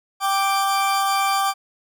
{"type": "tone pair together", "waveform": "40% pulse", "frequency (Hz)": [784, 1174.7], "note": ["G5", "D6"], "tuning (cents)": [0, 0], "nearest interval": "perfect fifth", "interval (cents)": 700, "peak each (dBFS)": -20, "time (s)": [0.2, 1.54], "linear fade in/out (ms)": 50, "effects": []}